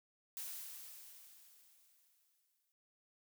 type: noise with exponential decay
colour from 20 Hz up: blue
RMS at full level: -44 dBFS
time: 0.37-2.72 s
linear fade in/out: 0 ms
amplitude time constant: 510 ms
effects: noise-tail reverb RT60 1.0 s tail -26 dB re dry